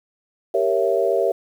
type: chord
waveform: sine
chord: G diminished seventh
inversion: none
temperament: equal with one note detuned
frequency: 392 / 466.2 / 554.4 / 666.5 Hz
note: G4 / Bb4 / Db5 / Fb5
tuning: 0 / 0 / 0 / +19 cents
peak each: -22 dBFS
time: 0.54-1.32 s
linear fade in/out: 5 ms
effects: 8-bit